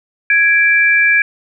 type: tone pair together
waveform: sine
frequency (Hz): 1661.2 / 2343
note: G#6 / D7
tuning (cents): 0 / -5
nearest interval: tritone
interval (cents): 595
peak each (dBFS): -11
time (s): 0.3-1.22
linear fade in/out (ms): 2
effects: none